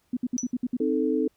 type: tone bursts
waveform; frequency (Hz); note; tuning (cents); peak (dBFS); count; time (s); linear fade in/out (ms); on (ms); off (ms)
sine; 247.5; B3; +4; -23; 7; 0.13-0.769; 5; 39; 61
type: tone with exponential decay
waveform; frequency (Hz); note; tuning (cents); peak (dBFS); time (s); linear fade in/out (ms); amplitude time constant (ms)
sine; 5930; F#8; +3; -24; 0.38-0.51; 0; 27
type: chord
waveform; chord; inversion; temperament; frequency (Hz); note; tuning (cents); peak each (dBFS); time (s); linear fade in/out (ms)
sine; A diminished; first; equal; 261.6 / 311.1 / 440; C4 / Eb4 / A4; 0 / 0 / 0; -26; 0.8-1.28; 5
effects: pink hiss -69 dBFS RMS until 1.36 s